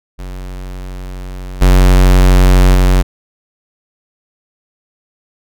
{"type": "tone with level steps", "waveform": "square", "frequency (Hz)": 46.08, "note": "F#1", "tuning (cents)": -6, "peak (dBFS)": [-24, -5, -7], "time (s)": [0.18, 3.03], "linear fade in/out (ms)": 20, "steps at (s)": [1.61, 2.74], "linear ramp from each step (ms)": 10, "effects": []}